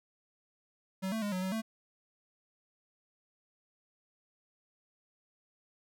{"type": "tone with pitch steps", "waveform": "square", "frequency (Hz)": [189.8, 222.2, 205.3, 184.2, 188.3, 222.4], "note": ["F#3", "A3", "G#3", "F#3", "F#3", "A3"], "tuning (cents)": [44, 17, -20, -7, 31, 19], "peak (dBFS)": -33, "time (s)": [1.02, 1.62], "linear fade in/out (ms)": 20, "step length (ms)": 100, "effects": []}